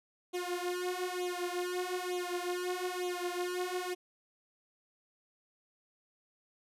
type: tone with flanger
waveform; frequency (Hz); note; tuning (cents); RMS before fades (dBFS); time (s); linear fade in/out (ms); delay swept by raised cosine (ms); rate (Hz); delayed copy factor
sawtooth; 359.1; F4; +48; -36; 0.33-3.95; 20; 0.29 to 6.29; 1.1; +1
effects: resampled to 32000 Hz